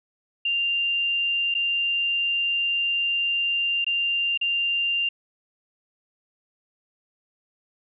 sine tone with dropouts, 2788 Hz, F7, 4 cents flat, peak -21 dBFS, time 0.45-5.09 s, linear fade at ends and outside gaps 5 ms, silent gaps 1.542-1.549 / 3.845-3.865 / 4.376-4.412 s, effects none

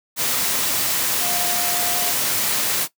sine tone in noise, 708 Hz, F5, 23 cents sharp, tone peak -29 dBFS, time 1.2-2.13 s, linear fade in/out 50 ms, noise white, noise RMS -21 dBFS, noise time 0.16-2.88 s, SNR -11 dB, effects noise-tail reverb RT60 0.1 s tail -17 dB re dry + high-pass 100 Hz 12 dB/octave

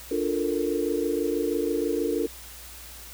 sine chord, Bb major seventh, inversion first, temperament equal, 293.7 / 349.2 / 440 / 466.2 Hz, D4 / F4 / A4 / Bb4, 0 / 0 / 0 / 0 cents, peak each -29 dBFS, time 0.11-2.27 s, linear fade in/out 5 ms, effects added 60 Hz sine -47 dBFS peak until 3.13 s + white hiss -44 dBFS RMS until 3.13 s

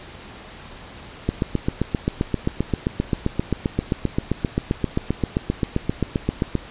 click train, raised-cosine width 3 ms, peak -6 dBFS, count 41, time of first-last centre 1.29-6.553 s, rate 7.6 Hz, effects pink hiss -40 dBFS RMS until 6.7 s + resampled to 8000 Hz

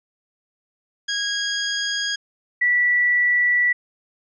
15% pulse / sine tone pair in turn, 1642 / 1956.3 Hz, G#6 / B6, -20 / -17 cents, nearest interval minor third, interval 303 cents, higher second, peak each -15 dBFS, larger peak neither, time 1.08-2.16 / 2.61-3.73 s, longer second, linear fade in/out 10 ms, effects resampled to 16000 Hz

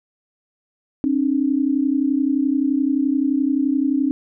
sine tone pair together, 268.4 / 300 Hz, C4 / D4, +44 / +37 cents, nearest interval major second, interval 193 cents, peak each -18 / -20 dBFS, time 1.04-4.11 s, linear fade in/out 0 ms, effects none

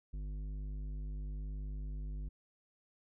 triangle tone with tanh clipping, 50.5 Hz, G#1, 48 cents flat, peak -40 dBFS, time 0.13-2.29 s, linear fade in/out 10 ms, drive 15 dB, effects none

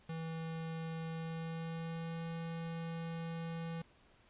square tone with pitch glide, 162.8 to 165.45 Hz, E3 to E3, -21 to +7 cents, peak -40 dBFS, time 0.09-3.82 s, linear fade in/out 5 ms, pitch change +28 cents, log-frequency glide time 1.1-2.26 s, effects pink hiss -66 dBFS RMS until 4.29 s + resampled to 8000 Hz

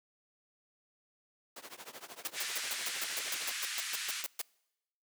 pink noise with tremolo, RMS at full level -43 dBFS, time 1.56-3.52 s, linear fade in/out 5 ms, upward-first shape triangle, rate 13 Hz, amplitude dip 95%
white noise bursts, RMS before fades -36 dBFS, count 15, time 2.25-4.415 s, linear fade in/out 0 ms, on 23 ms, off 130 ms
pink band-pass noise, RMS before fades -39 dBFS, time 2.33-4.25 s, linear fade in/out 50 ms, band 1600 to 10000 Hz, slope 24 dB/octave
effects noise-tail reverb RT60 0.9 s tail -25 dB re dry + high-pass 400 Hz 12 dB/octave

